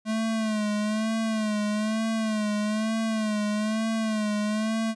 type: tone with vibrato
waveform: square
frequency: 216.2 Hz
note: A3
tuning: 30 cents flat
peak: -25 dBFS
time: 0.05-4.95 s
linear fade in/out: 50 ms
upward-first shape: sine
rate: 1.1 Hz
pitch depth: 59 cents each way
effects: resampled to 22050 Hz